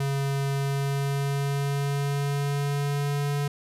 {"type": "tone with pitch glide", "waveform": "square", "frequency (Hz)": [138.59, 143.56], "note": ["C#3", "D3"], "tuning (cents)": [0, -39], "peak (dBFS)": -25, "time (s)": [0, 3.48], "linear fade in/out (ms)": 5, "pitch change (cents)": 61, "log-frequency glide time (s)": [0.54, 3.36], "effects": ["resampled to 32000 Hz"]}